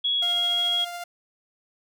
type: tone with pitch glide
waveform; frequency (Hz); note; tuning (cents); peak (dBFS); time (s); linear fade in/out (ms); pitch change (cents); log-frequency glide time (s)
sine; 3344 to 3302; G#7 to G#7; +11 to -11; -21; 0.04-0.85; 10; -22; 0.16-0.25
type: tone with tremolo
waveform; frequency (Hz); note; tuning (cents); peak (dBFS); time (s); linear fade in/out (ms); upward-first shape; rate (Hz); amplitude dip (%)
sawtooth; 698.5; F5; 0; -28; 0.22-1.04; 5; sine; 14; 25
effects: none